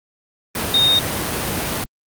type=tone in noise; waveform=sine; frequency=3700 Hz; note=A#7; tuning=14 cents flat; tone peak=-12 dBFS; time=0.74-0.99 s; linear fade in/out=2 ms; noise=pink; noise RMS=-22 dBFS; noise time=0.55-1.84 s; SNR=+7 dB; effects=high-pass 80 Hz 12 dB/octave + Opus 32 kbps